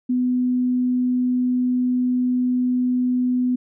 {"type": "tone", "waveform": "sine", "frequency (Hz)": 250, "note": "B3", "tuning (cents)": 21, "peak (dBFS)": -17, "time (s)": [0.09, 3.56], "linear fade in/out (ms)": 10, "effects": []}